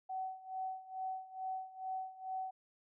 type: tone with tremolo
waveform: sine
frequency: 755 Hz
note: F#5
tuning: 35 cents sharp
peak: -36 dBFS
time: 0.09-2.51 s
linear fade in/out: 10 ms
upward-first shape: sine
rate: 2.3 Hz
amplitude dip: 85%
effects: none